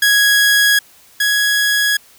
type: tone pair in turn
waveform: sawtooth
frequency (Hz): 1661.2 / 1667.6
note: G#6 / G#6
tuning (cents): 0 / +7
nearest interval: unison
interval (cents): 7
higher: second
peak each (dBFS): -6 / -9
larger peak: first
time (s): 0.02-0.79 / 1.2-1.97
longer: neither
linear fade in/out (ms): 5
effects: white hiss -47 dBFS RMS until 2.18 s